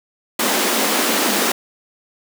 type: high-pass noise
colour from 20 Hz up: pink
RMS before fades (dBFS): -18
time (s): 0.39-1.52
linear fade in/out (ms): 5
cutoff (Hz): 200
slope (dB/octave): 96
effects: none